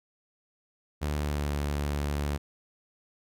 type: tone with pitch glide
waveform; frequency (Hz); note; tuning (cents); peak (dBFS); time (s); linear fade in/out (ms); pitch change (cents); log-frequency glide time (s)
sawtooth; 74.1 to 72.53; D2 to D2; +16 to -21; -24; 1.01-2.38; 20; -37; 1.19-1.5
effects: none